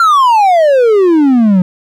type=exponential sweep; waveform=triangle; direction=down; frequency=1396.9 to 176.9 Hz; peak=-3 dBFS; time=0-1.62 s; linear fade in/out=2 ms; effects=none